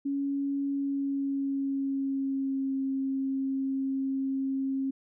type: tone with pitch glide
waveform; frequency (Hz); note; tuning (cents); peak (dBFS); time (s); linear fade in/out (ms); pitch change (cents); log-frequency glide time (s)
sine; 279 to 268.9; C#4 to C4; +11 to +47; -27; 0.05-4.91; 10; -64; 0.7-2.77
effects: none